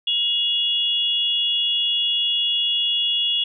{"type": "tone pair together", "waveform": "sine", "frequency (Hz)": [2859, 3365], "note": ["F7", "G#7"], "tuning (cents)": [40, 22], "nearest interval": "minor third", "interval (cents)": 282, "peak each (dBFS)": -21, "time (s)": [0.07, 3.44], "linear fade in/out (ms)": 5, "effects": []}